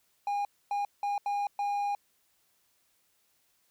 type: tone bursts at uneven times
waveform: triangle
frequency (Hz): 813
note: G#5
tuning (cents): -37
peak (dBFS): -26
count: 5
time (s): 0.27-0.45 / 0.71-0.85 / 1.03-1.18 / 1.26-1.47 / 1.59-1.95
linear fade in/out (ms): 2
effects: white hiss -71 dBFS RMS until 3.7 s